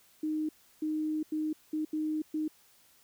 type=tone bursts at uneven times; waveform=sine; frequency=309.2 Hz; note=D#4; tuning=11 cents flat; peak=-29 dBFS; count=6; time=0.23-0.49 / 0.82-1.23 / 1.32-1.53 / 1.73-1.85 / 1.93-2.22 / 2.34-2.48 s; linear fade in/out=5 ms; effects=white hiss -63 dBFS RMS until 3.03 s